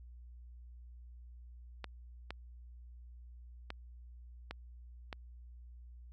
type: clicks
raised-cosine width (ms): 0.3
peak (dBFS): -25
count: 5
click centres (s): 1.843 / 2.306 / 3.704 / 4.51 / 5.128
effects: added 60 Hz sine -50 dBFS peak until 6.12 s